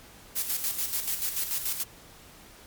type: noise with tremolo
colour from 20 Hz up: blue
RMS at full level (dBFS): -28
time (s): 0.35-1.84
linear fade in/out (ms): 20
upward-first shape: square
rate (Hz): 6.9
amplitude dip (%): 55
effects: pink hiss -51 dBFS RMS until 2.66 s + MP3 96 kbps